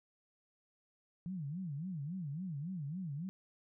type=tone with vibrato; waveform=sine; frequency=162.8 Hz; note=E3; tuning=21 cents flat; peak=-38 dBFS; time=1.26-3.29 s; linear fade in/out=0 ms; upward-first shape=sine; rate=3.6 Hz; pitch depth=280 cents each way; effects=none